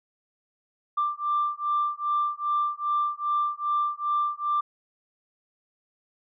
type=beating tone pair; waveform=sine; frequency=1181 / 1183.5 Hz; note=D6 / D6; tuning=+9 / +13 cents; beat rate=2.5 Hz; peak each=-26 dBFS; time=0.97-4.61 s; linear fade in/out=10 ms; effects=tanh soft clip ceiling -17 dBFS